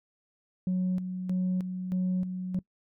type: tone with tremolo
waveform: sine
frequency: 183.7 Hz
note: F#3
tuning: 12 cents flat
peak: -23 dBFS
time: 0.67-2.59 s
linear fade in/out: 2 ms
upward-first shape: square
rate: 1.6 Hz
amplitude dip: 60%
effects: noise-tail reverb RT60 0.1 s tail -23 dB re dry + tanh soft clip ceiling -23 dBFS